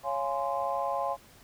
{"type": "chord", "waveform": "sine", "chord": "Db major seventh", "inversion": "none", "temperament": "just", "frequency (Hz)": [554.4, 693, 831.5, 1039.4], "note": ["Db5", "F5", "Ab5", "C6"], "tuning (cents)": [0, -14, 2, -12], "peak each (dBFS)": -33, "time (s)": [0.03, 1.17], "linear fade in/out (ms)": 50, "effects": ["tanh soft clip ceiling -17 dBFS", "pink hiss -56 dBFS RMS until 1.43 s"]}